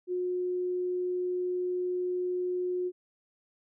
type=tone; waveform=sine; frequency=361.3 Hz; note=F#4; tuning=41 cents flat; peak=-28 dBFS; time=0.07-2.92 s; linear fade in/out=50 ms; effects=none